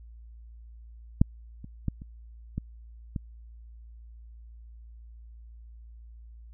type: clicks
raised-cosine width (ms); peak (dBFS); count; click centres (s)
5; -6 / -28 / -15 / -30 / -18 / -19; 6; 1.215 / 1.644 / 1.883 / 2.019 / 2.58 / 3.162
effects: added 57 Hz sine -45 dBFS peak until 6.53 s